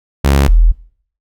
sawtooth / sine tone pair in turn, 69.3 / 40.98 Hz, C#2 / E1, 0 / -9 cents, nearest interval major sixth, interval 909 cents, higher first, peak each -4 dBFS, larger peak neither, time 0.24-0.48 / 0.48-0.72 s, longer neither, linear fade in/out 10 ms, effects noise-tail reverb RT60 0.6 s tail -23 dB re dry

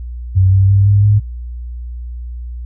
sine tone with pitch steps, 94.3 / 96.62 / 98.99 / 101.42 / 103.91 Hz, F#2 / G2 / G2 / G#2 / G#2, +33 / -25 / +17 / -41 / +1 cents, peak -7 dBFS, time 0.35-1.2 s, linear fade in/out 20 ms, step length 170 ms, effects noise-tail reverb RT60 0.1 s tail -22 dB re dry + added 60 Hz sine -23 dBFS peak until 2.65 s

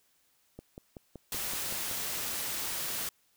click train, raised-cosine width 2 ms, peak -30 dBFS, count 8, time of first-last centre 0.59-1.913 s, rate 5.29 Hz
white noise, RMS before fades -35 dBFS, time 1.32-3.09 s, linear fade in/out 2 ms
effects white hiss -70 dBFS RMS until 3.36 s

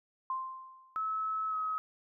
sine tone with exponential decay, 1046.5 Hz, C6, in tune, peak -30 dBFS, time 0.3-1.13 s, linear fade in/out 2 ms, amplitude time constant 180 ms
sine tone with pitch glide, 1296 to 1275.2 Hz, E6 to D#6, -30 to +42 cents, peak -31 dBFS, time 0.96-1.78 s, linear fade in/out 0 ms, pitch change -28 cents, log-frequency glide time 1.49-1.55 s
effects none

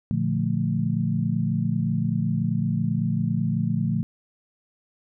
sine chord, Bb major seventh, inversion none, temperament equal, 116.54 / 146.83 / 174.61 / 220 Hz, Bb2 / D3 / F3 / A3, 0 / 0 / 0 / 0 cents, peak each -27 / -27 / -26 / -27 dBFS, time 0.11-4.03 s, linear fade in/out 0 ms, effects none

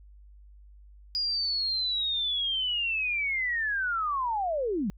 sine linear sweep, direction down, 4903 to 171.5 Hz, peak -26 dBFS, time 1.15-4.9 s, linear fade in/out 0 ms, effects added 50 Hz sine -49 dBFS peak until 4.97 s

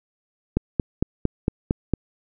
click train, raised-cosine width 3 ms, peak -6 dBFS, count 7, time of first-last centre 0.57-1.937 s, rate 4.39 Hz, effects none

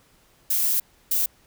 violet noise bursts at uneven times, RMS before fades -22 dBFS, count 2, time 0.5-0.8 / 1.11-1.26 s, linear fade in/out 5 ms, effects pink hiss -59 dBFS RMS until 1.46 s

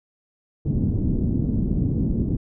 white low-pass noise, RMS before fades -22 dBFS, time 0.65-2.37 s, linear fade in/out 10 ms, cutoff 260 Hz, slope 24 dB/octave, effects none

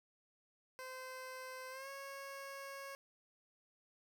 15% pulse tone with pitch glide, 516 to 549.8 Hz, C5 to C#5, -24 to -14 cents, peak -40 dBFS, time 0.79-2.95 s, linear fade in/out 0 ms, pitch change +110 cents, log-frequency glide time 1.7-1.89 s, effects none

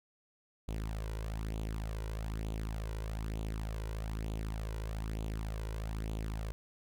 sawtooth tone with flanger, 54 Hz, A1, 32 cents flat, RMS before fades -38 dBFS, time 0.68-6.52 s, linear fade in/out 0 ms, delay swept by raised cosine 0.28 to 2.08 ms, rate 1.1 Hz, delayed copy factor +0.6, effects none

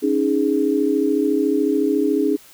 sine chord, C# suspended second, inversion none, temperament equal, 277.2 / 311.1 / 415.3 Hz, C#4 / D#4 / G#4, 0 / 0 / 0 cents, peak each -20 dBFS, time 0.02-2.37 s, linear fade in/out 20 ms, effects white hiss -47 dBFS RMS until 2.53 s

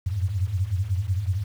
sine tone cluster, 88.3 / 93.9 / 104.4 Hz, F2 / F#2 / G#2, +20 / +26 / +10 cents, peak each -27 dBFS, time 0.06-1.44 s, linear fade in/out 10 ms, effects 8-bit

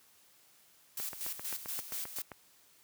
blue noise with tremolo, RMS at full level -38 dBFS, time 0.97-2.22 s, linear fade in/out 5 ms, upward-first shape square, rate 4.2 Hz, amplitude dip 65%
click train, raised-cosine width 0.5 ms, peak -28 dBFS, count 11, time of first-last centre 1-2.318 s, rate 7.59 Hz
effects white hiss -64 dBFS RMS until 2.83 s + high-pass 60 Hz 12 dB/octave

